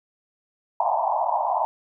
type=band-pass noise; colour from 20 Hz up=white; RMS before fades=-23 dBFS; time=0.8-1.65 s; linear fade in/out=0 ms; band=630 to 1000 Hz; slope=96 dB/octave; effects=none